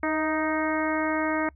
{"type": "harmonic tone with a mistuned harmonic", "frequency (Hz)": 311.1, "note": "D#4", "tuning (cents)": 0, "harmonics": [1, 2, 3, 4, 5, 6, 7], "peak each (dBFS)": [-27, -30, -32, -33, -34, -35, -35], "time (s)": [0.03, 1.49], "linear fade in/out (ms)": 2, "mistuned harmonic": 2, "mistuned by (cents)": 23, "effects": ["noise-tail reverb RT60 0.1 s tail -26 dB re dry", "added 70 Hz sine -50 dBFS peak until 1.55 s"]}